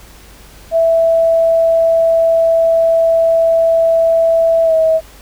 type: tone with pitch glide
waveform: sine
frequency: 659.3 to 643.1 Hz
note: E5 to E5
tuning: 0 to -43 cents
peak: -8 dBFS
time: 0.71-5.01 s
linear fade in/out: 50 ms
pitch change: -43 cents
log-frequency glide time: 4.64-4.73 s
effects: added 50 Hz sine -41 dBFS peak until 5.21 s + pink hiss -41 dBFS RMS until 5.21 s